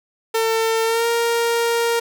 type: tone with pitch glide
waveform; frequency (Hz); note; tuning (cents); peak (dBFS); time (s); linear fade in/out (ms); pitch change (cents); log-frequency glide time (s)
sawtooth; 450.1 to 466.5; A4 to A#4; +39 to +1; -13; 0.34-2; 10; +62; 0.84-1.07
effects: none